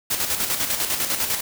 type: noise with tremolo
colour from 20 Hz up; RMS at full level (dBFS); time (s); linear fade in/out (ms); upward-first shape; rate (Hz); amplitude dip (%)
white; -22; 0.1-1.41; 10; square; 10; 50
effects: none